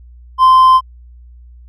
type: tone with hard clipping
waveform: sine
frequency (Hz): 1037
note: C6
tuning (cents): -16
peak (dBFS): -5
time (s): 0.38-0.81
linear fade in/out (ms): 50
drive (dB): 2
effects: added 60 Hz sine -36 dBFS peak until 1.68 s